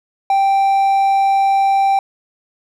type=tone; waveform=triangle; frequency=784 Hz; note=G5; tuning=in tune; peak=-9 dBFS; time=0.3-1.99 s; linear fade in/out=2 ms; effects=none